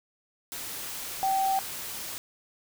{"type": "tone in noise", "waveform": "sine", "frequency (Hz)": 773, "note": "G5", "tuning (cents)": -24, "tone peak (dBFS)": -23, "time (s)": [1.23, 1.59], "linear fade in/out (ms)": 0, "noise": "white", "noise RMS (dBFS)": -37, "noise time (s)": [0.52, 2.18], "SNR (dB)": 11, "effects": []}